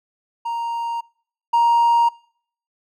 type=tone pair in turn; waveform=triangle; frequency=932.3 / 937.7 Hz; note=A#5 / A#5; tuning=0 / +10 cents; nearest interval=unison; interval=10 cents; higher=second; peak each=-20 / -10 dBFS; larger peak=second; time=0.45-1.01 / 1.53-2.09 s; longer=neither; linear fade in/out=10 ms; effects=noise-tail reverb RT60 0.6 s tail -26 dB re dry + tanh soft clip ceiling -7 dBFS